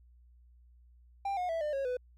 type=tone with pitch steps; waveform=triangle; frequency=792 / 722.1 / 658.3 / 600.2 / 547.2 / 498.9 Hz; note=G5 / F#5 / E5 / D5 / C#5 / B4; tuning=+18 / -42 / -3 / +38 / -23 / +17 cents; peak=-29 dBFS; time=1.25-1.97 s; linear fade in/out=5 ms; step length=120 ms; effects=added 60 Hz sine -57 dBFS peak until 2.17 s